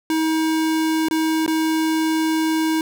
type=tone with dropouts; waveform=square; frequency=318.3 Hz; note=D#4; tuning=39 cents sharp; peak=-18 dBFS; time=0.1-2.81 s; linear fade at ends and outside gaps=1 ms; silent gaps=1.085-1.11 / 1.463-1.478 s; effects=none